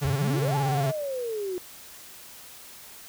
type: tone with vibrato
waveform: 45% pulse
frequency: 139 Hz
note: C#3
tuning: 5 cents sharp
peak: -24 dBFS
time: 0.01-0.92 s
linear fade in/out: 20 ms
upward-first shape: square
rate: 17 Hz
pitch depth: 65 cents each way
type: exponential two-way sweep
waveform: sine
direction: up then down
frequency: 73.4 to 872 to 354 Hz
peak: -28 dBFS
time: 0.05-1.58 s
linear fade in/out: 0 ms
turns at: 0.56 s
effects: white hiss -46 dBFS RMS until 3.08 s